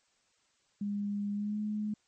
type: tone with pitch glide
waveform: sine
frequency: 203.7 to 211.2 Hz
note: G#3 to G#3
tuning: -33 to +29 cents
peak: -31 dBFS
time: 0.81-1.94 s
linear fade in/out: 5 ms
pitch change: +62 cents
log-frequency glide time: 1.32-1.59 s
effects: white hiss -72 dBFS RMS until 2.07 s + MP3 32 kbps